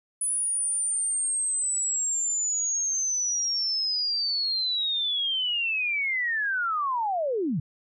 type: linear sweep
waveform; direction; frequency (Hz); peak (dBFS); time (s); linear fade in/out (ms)
sine; down; 9956 to 127; -24; 0.21-7.6; 5
effects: none